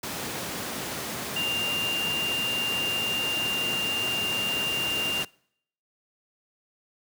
sine tone in noise, 2794 Hz, F7, in tune, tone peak -26 dBFS, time 1.36-5.23 s, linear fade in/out 5 ms, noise pink, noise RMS -32 dBFS, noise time 0.03-5.25 s, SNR +3 dB, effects noise-tail reverb RT60 0.7 s tail -25 dB re dry + high-pass 150 Hz 12 dB/octave

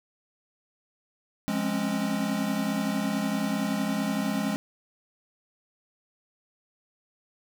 square chord, Db major seventh, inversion first, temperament equal with one note detuned, 174.61 / 207.7 / 261.6 / 272.3 Hz, F3 / Ab3 / C4 / Db4, 0 / 0 / 0 / -31 cents, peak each -35 / -29 / -35 / -33 dBFS, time 1.48-4.56 s, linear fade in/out 0 ms, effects none

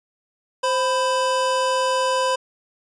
square tone pair together, 523.3 / 999 Hz, C5 / B5, 0 / +20 cents, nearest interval major seventh, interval 1120 cents, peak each -22 dBFS, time 0.63-2.36 s, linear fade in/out 10 ms, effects resampled to 22050 Hz

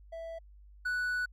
triangle tone pair in turn, 659.3 / 1480.1 Hz, E5 / F#6, 0 / 0 cents, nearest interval octave + major second, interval 1400 cents, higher second, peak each -37 / -28 dBFS, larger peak second, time 0.12-0.39 / 0.85-1.26 s, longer second, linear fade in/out 10 ms, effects added 50 Hz sine -52 dBFS peak until 1.32 s

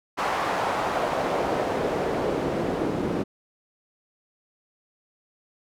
pink noise with band-pass filter sweep, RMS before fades -26 dBFS, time 0.17-3.24 s, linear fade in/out 20 ms, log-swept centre 1000 to 310 Hz, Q 1.4, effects none

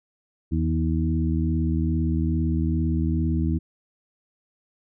harmonic tone with a mistuned harmonic, 80 Hz, D#2, 49 cents sharp, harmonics 1 / 2 / 3 / 4, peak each -23 / -26 / -28 / -29 dBFS, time 0.51-3.59 s, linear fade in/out 20 ms, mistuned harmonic 3, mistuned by +17 cents, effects none

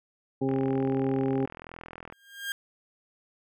harmonic tone, 134 Hz, C3, 42 cents sharp, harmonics 1 / 2 / 3 / 4 / 6, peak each -32 / -27 / -29 / -38 / -38 dBFS, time 0.41-1.46 s, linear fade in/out 10 ms
click train, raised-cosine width 0.5 ms, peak -26 dBFS, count 69, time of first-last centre 0.49-2.125 s, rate 41.6 Hz
30% pulse tone with exponential growth, 1609 Hz, G6, 45 cents sharp, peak -25 dBFS, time 2.12-2.52 s, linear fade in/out 1 ms, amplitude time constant 85 ms
effects none

